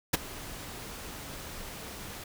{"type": "noise with ADSR envelope", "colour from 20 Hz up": "pink", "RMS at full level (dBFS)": -21, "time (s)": [0.13, 2.24], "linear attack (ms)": 10, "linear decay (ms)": 19, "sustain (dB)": -21, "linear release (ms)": 5, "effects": []}